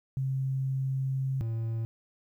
sine / triangle tone pair in turn, 133.4 / 113.51 Hz, C3 / A#2, +34 / -46 cents, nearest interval minor third, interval 280 cents, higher first, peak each -27 dBFS, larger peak neither, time 0.17-1.41 / 1.41-1.85 s, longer first, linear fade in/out 0 ms, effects 11-bit

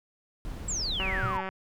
brown noise, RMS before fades -36 dBFS, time 0.45-1.37 s, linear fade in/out 0 ms
sine exponential sweep, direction down, 7850 to 840 Hz, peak -29 dBFS, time 0.68-1.41 s, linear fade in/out 5 ms
click train, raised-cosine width 0.5 ms, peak -20 dBFS, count 94, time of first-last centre 1-1.489 s, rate 190 Hz
triangle tone with exponential decay, 116.54 Hz, A#2, in tune, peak -25 dBFS, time 1.23-1.5 s, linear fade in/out 5 ms, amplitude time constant 57 ms
effects none

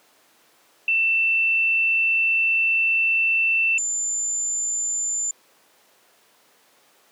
sine tone pair in turn, 2675 / 7141 Hz, E7 / A8, +25 / +25 cents, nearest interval octave + perfect fourth, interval 1700 cents, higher second, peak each -17 / -22 dBFS, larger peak first, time 0.88-3.78 / 3.78-5.31 s, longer first, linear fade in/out 2 ms, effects pink hiss -57 dBFS RMS until 7.11 s + high-pass 400 Hz 12 dB/octave

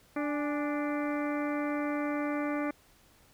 harmonic tone with a mistuned harmonic, 293.7 Hz, D4, in tune, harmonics 1 / 2 / 3 / 4 / 5 / 6 / 7 / 8, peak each -31 / -36 / -42 / -40 / -44 / -46 / -44 / -47 dBFS, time 0.16-2.71 s, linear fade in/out 5 ms, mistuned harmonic 3, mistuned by -79 cents, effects pink hiss -62 dBFS RMS until 3.33 s

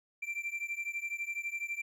triangle beating tone pair, 2349 / 2361 Hz, D7 / D7, 0 / +9 cents, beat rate 12 Hz, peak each -36 / -37 dBFS, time 0.22-1.82 s, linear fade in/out 10 ms, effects none

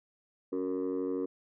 sine chord, F# major, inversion second, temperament just, 277.5 / 370 / 462.5 Hz, C#4 / F#4 / A#4, +2 / 0 / -14 cents, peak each -32 / -33 / -33 dBFS, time 0.52-1.26 s, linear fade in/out 10 ms, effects tanh soft clip ceiling -26 dBFS

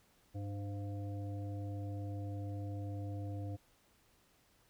harmonic tone with a mistuned harmonic, 100.1 Hz, G2, 37 cents sharp, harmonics 1 / 3 / 5 / 7, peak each -39 / -47 / -52 / -54 dBFS, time 0.34-3.57 s, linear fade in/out 20 ms, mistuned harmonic 5, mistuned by +46 cents, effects pink hiss -70 dBFS RMS until 4.69 s

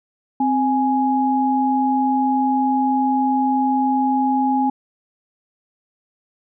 sine tone pair together, 261.6 / 832.3 Hz, C4 / G#5, 0 / +4 cents, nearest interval octave + minor sixth, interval 2004 cents, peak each -18 dBFS, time 0.4-4.7 s, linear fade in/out 5 ms, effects none

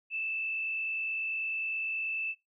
sine tone with frequency modulation, 2637 Hz, E7, in tune, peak -31 dBFS, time 0.1-2.35 s, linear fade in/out 50 ms, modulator 49.3 Hz, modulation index 0.77, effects noise-tail reverb RT60 0.2 s tail -24 dB re dry

